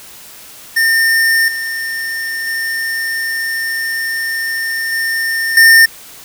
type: tone with level steps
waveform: square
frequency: 1813 Hz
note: A#6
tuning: 49 cents flat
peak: -10 / -19 / -17 / -15 / -4 dBFS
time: 0.76-5.86 s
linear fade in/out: 10 ms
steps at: 1.48 / 2.47 / 4.92 / 5.57 s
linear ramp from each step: 2 ms
effects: white hiss -36 dBFS RMS until 6.24 s